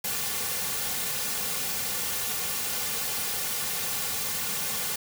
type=noise with comb filter; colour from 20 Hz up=white; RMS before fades=-30 dBFS; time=0.04-4.96 s; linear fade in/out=5 ms; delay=3.1 ms; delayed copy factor=-0.75; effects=none